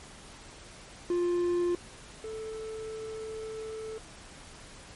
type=tone pair in turn; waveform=triangle; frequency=350.6 / 439.3 Hz; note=F4 / A4; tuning=+7 / -3 cents; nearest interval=major third; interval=390 cents; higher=second; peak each=-23 / -34 dBFS; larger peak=first; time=1.1-1.75 / 2.24-3.98 s; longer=second; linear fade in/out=2 ms; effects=pink hiss -49 dBFS RMS until 4.95 s + MP3 48 kbps